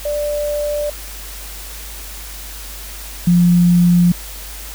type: tone pair in turn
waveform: sine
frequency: 589 / 175.11 Hz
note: D5 / F3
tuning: +5 / +5 cents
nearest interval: octave + major sixth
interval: 2100 cents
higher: first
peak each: -17 / -8 dBFS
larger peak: second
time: 0.05-0.9 / 3.27-4.12 s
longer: neither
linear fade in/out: 5 ms
effects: added 50 Hz sine -32 dBFS peak until 4.74 s + white hiss -33 dBFS RMS until 4.74 s